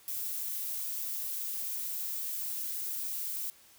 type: noise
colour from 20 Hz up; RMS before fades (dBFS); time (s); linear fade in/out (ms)
violet; -36; 0.08-3.5; 0
effects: white hiss -59 dBFS RMS until 3.78 s